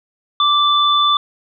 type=tone pair together; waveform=sine; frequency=1172 / 3512 Hz; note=D6 / A7; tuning=-4 / -4 cents; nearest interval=octave + perfect fifth; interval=1900 cents; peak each=-13 / -15 dBFS; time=0.4-1.17 s; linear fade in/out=2 ms; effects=none